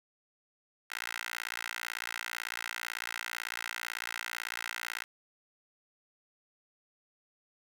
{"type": "tone with high-pass filter", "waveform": "10% pulse", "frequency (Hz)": 58, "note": "A#1", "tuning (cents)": -8, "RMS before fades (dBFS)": -39, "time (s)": [0.9, 5.04], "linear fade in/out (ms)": 10, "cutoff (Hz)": 1700, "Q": 2.2, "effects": ["10-bit"]}